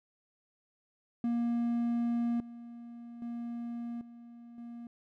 triangle tone with level steps, 236 Hz, A#3, 22 cents sharp, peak -26 / -42 / -34 / -46 / -40 dBFS, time 1.24-4.87 s, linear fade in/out 2 ms, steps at 2.4 / 3.22 / 4.01 / 4.58 s, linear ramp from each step 2 ms, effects none

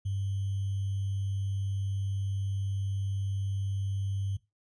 sine tone with sample-and-hold, 98 Hz, G2, in tune, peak -29 dBFS, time 0.05-4.37 s, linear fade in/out 10 ms, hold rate 3150 Hz, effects noise-tail reverb RT60 0.2 s tail -17 dB re dry + resampled to 22050 Hz

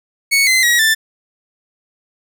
sawtooth tone with pitch steps, 2217 / 2057 / 1907.8 / 1769.8 Hz, C#7 / C7 / A#6 / A6, 0 / -30 / +40 / +10 cents, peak -7 dBFS, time 0.31-0.95 s, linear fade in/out 20 ms, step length 160 ms, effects none

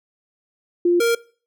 sine / square tone pair in turn, 349.2 / 466.1 Hz, F4 / A#4, 0 / 0 cents, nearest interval perfect fourth, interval 500 cents, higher second, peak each -13 / -16 dBFS, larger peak first, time 0.85-1 / 1-1.15 s, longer neither, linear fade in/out 5 ms, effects noise-tail reverb RT60 0.4 s tail -21 dB re dry

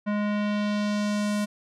square tone with low-pass filter sweep, 207.7 Hz, G#3, in tune, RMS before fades -26 dBFS, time 0.06-1.46 s, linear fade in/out 20 ms, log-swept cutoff 1800 to 11000 Hz, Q 1.1, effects none

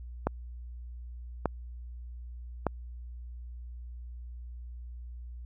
clicks, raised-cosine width 1 ms, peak -12 dBFS, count 3, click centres 0.27 / 1.457 / 2.667 s, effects added 60 Hz sine -40 dBFS peak until 5.45 s

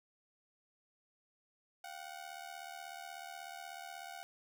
sawtooth ring-modulated tone, 740 Hz, F#5, in tune, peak -39 dBFS, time 1.84-4.23 s, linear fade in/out 0 ms, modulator 38.2 Hz, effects none

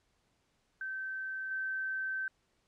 sine tone with level steps, 1546 Hz, G6, 24 cents flat, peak -36 / -33 dBFS, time 0.81-2.28 s, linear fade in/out 2 ms, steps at 1.51 s, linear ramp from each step 2 ms, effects pink hiss -75 dBFS RMS until 2.67 s + low-pass 8000 Hz 12 dB/octave

